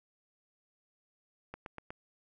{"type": "click train", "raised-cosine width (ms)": 0.5, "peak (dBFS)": -27, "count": 4, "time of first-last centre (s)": [1.54, 1.905], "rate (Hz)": 8.22, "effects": []}